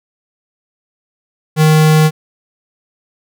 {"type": "tone", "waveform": "square", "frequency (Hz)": 155.56, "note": "D#3", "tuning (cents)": 0, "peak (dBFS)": -7, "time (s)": [1.56, 2.11], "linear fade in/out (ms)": 50, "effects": []}